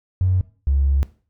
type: tone pair in turn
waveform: triangle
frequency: 92.5 / 68.89 Hz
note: F#2 / C#2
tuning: 0 / -10 cents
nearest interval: perfect fourth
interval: 510 cents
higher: first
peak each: -11 / -11 dBFS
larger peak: neither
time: 0.21-0.41 / 0.67-1.03 s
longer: second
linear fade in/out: 0 ms
effects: noise-tail reverb RT60 0.4 s tail -20 dB re dry + tanh soft clip ceiling -12 dBFS